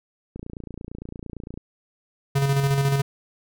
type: click train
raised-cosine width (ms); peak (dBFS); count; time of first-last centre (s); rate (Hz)
3; -22; 36; 0.36-1.575; 28.8
type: tone with tremolo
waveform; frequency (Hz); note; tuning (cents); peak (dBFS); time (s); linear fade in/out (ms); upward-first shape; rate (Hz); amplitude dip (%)
square; 138.59; C#3; 0; -18; 2.35-3.02; 10; square; 14; 40
effects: none